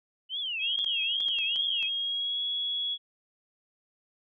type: tone with vibrato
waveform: sine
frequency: 2956 Hz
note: F#7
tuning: 2 cents flat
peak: -30 dBFS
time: 0.29-1.9 s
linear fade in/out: 50 ms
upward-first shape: triangle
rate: 2.4 Hz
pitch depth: 290 cents each way
type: tone with pitch glide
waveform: sine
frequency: 3261 to 3355 Hz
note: G#7 to G#7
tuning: -32 to +17 cents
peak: -28 dBFS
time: 0.59-2.98 s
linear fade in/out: 50 ms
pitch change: +49 cents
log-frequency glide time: 1.98-2.42 s
type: clicks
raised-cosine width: 0.2 ms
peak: -28 dBFS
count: 7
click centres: 0.789 / 0.845 / 1.205 / 1.285 / 1.387 / 1.56 / 1.827 s
effects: none